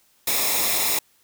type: noise with comb filter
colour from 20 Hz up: white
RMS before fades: -22 dBFS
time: 0.27-0.99 s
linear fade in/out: 5 ms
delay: 0.66 ms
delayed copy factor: -0.65
effects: white hiss -61 dBFS RMS until 1.23 s